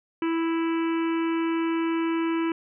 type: harmonic tone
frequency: 329.6 Hz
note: E4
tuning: in tune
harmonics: 1 / 3 / 4 / 5 / 6 / 7 / 8 / 9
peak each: -23 / -34 / -38 / -41 / -45 / -40 / -43 / -45 dBFS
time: 0.22-2.52 s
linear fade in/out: 2 ms
effects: none